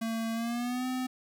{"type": "tone with pitch glide", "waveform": "square", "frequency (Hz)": [226.2, 255.4], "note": ["A3", "C4"], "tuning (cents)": [48, -42], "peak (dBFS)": -31, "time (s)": [0.01, 1.07], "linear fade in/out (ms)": 10, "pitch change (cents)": 210, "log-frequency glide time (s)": [0.33, 0.86], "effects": ["12-bit"]}